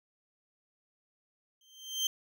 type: tone with exponential growth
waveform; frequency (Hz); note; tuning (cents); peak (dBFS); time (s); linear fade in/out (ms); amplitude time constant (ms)
30% pulse; 3139; G7; +2; -23; 1.61-2.07; 2; 100
effects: none